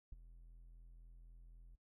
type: tone with ADSR envelope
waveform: triangle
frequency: 41.93 Hz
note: E1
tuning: 30 cents sharp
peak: -40 dBFS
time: 0.12-1.76 s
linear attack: 6 ms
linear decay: 15 ms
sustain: -14 dB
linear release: 14 ms
effects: noise-tail reverb RT60 0.1 s tail -26 dB re dry + tanh soft clip ceiling -38 dBFS